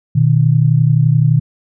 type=tone pair together; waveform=sine; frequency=121.9 / 153.58 Hz; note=B2 / D#3; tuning=-22 / -22 cents; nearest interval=major third; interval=400 cents; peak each=-11 dBFS; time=0.15-1.4 s; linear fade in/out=10 ms; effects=none